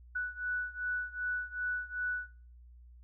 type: beating tone pair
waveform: sine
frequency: 1480 / 1482.6 Hz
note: F#6 / F#6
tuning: 0 / +3 cents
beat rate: 2.6 Hz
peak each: -36 / -37 dBFS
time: 0.15-2.27 s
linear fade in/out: 10 ms
effects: noise-tail reverb RT60 0.4 s tail -18 dB re dry + added 60 Hz sine -52 dBFS peak until 3.03 s